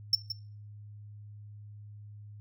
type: tone with echo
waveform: triangle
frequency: 5400 Hz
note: E8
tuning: 41 cents sharp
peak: -19 dBFS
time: 0.13-0.15 s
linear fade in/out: 2 ms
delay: 170 ms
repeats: 1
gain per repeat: -11 dB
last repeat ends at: 0.32 s
effects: noise-tail reverb RT60 0.4 s tail -19 dB re dry + added 104 Hz sine -45 dBFS peak until 2.4 s